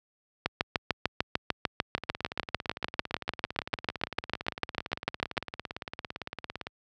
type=two click trains; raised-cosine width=0.3 ms; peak=-19 / -9 dBFS; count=84 / 34; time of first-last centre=1.98-6.669 / 0.46-5.378 s; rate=17.7 / 6.71 Hz; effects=high-pass 60 Hz 12 dB/octave